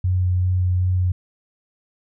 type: tone with vibrato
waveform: sine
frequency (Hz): 91.1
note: F#2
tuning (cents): -26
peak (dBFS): -16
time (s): 0.04-1.12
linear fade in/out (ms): 5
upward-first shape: sine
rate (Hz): 2.6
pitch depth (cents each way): 12
effects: none